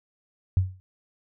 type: tone with exponential decay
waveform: sine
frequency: 93.2 Hz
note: F#2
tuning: 13 cents sharp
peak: -14 dBFS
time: 0.57-0.8 s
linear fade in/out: 0 ms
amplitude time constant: 50 ms
effects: none